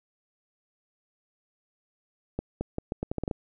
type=accelerating click train; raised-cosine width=2 ms; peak=-16 dBFS; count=10; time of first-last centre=2.39-3.312 s; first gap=220 ms; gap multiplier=0.79; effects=none